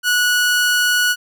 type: tone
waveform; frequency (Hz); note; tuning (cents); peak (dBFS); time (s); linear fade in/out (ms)
sawtooth; 1467; F#6; -15; -10; 0.03-1.16; 50
effects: none